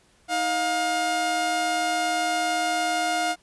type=tone pair together; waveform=sawtooth; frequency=316.5 / 710.5 Hz; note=D#4 / F5; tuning=+30 / +30 cents; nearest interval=octave + major second; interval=1400 cents; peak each=-28 / -19 dBFS; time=0.28-3.36 s; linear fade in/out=50 ms; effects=pink hiss -60 dBFS RMS until 3.42 s + resampled to 24000 Hz